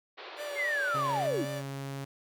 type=band-pass noise; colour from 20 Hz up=pink; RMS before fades=-45 dBFS; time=0.17-1.28 s; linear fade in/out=20 ms; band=360 to 4400 Hz; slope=48 dB/octave
type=tone with vibrato; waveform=45% pulse; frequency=581 Hz; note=D5; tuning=19 cents flat; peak=-36 dBFS; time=0.36-1.63 s; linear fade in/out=50 ms; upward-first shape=triangle; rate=3.7 Hz; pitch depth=42 cents each way
type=linear sweep; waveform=sine; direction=down; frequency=2168 to 214.1 Hz; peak=-28 dBFS; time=0.55-1.46 s; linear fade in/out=50 ms
type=tone; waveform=sawtooth; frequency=137.5 Hz; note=C#3; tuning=14 cents flat; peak=-32 dBFS; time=0.94-2.05 s; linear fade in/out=10 ms
effects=none